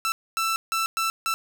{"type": "tone bursts at uneven times", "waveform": "sawtooth", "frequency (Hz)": 1331, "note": "E6", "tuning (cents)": 16, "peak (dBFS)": -19, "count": 5, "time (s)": [[0.05, 0.12], [0.37, 0.56], [0.72, 0.86], [0.97, 1.1], [1.26, 1.34]], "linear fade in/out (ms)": 0, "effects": []}